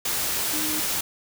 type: tone in noise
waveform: sine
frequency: 306.7 Hz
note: D#4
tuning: 25 cents flat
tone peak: -31 dBFS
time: 0.53-0.8 s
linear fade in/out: 5 ms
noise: white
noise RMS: -26 dBFS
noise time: 0.05-1.01 s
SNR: -8 dB
effects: none